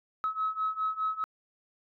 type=beating tone pair; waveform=sine; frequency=1283 / 1287.9 Hz; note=E6 / E6; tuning=-47 / -41 cents; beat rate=4.9 Hz; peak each=-32 / -30 dBFS; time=0.24-1.24 s; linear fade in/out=0 ms; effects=tanh soft clip ceiling -21 dBFS

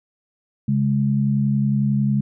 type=tone pair together; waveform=sine; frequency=136.25 / 207.3 Hz; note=C#3 / G#3; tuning=-29 / -3 cents; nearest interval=perfect fifth; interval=726 cents; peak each=-19 dBFS; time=0.68-2.21 s; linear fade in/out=5 ms; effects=none

